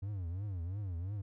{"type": "tone with vibrato", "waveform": "triangle", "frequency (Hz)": 93.3, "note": "F#2", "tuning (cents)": 15, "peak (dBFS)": -34, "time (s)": [0.02, 1.22], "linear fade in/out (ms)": 10, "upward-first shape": "triangle", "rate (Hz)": 2.9, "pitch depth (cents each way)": 240, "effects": []}